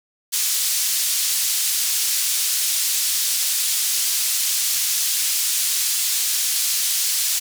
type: band-pass noise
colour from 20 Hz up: pink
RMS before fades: -21 dBFS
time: 0.32-7.4 s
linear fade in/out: 20 ms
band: 4900 to 15000 Hz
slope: 12 dB/octave
effects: none